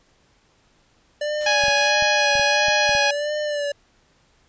square tone with vibrato, 587.3 Hz, D5, in tune, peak -23 dBFS, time 1.21-3.72 s, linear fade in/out 5 ms, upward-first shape sine, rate 1.5 Hz, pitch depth 43 cents each way
white noise bursts, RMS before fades -39 dBFS, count 3, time 1.41-1.894 s, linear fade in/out 0 ms, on 130 ms, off 47 ms
harmonic tone, 830.6 Hz, G#5, in tune, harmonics 1 / 2 / 3 / 4 / 5 / 6 / 7, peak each -23 / -22 / -23 / -27 / -27 / -31 / -31 dBFS, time 1.46-3.11 s, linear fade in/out 5 ms
clicks, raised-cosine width 5 ms, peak -24 dBFS, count 8, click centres 1.638 / 1.683 / 2.024 / 2.354 / 2.396 / 2.684 / 2.893 / 2.951 s
effects pink hiss -60 dBFS RMS until 4.48 s + resampled to 16000 Hz

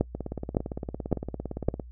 two click trains, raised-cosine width 2 ms, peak -19 / -9 dBFS, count 30 / 4, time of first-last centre 0.15-1.798 / 0.01-1.686 s, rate 17.6 / 1.79 Hz, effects noise-tail reverb RT60 0.1 s tail -25 dB re dry + added 60 Hz sine -42 dBFS peak until 1.91 s

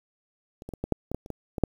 clicks, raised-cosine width 2 ms, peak -29 / -24 / -22 / -16 / -9 / -19 / -15 / -30 / -20 / -18 / -6 dBFS, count 11, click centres 0.621 / 0.69 / 0.737 / 0.84 / 0.923 / 1.116 / 1.146 / 1.261 / 1.303 / 1.582 / 1.637 s, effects 8-bit

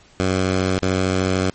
10% pulse tone with dropouts, 93.4 Hz, F#2, 17 cents sharp, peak -9 dBFS, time 0.2-1.5 s, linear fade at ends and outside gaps 0 ms, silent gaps 0.789-0.824 s, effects pink hiss -51 dBFS RMS until 1.54 s + MP3 32 kbps

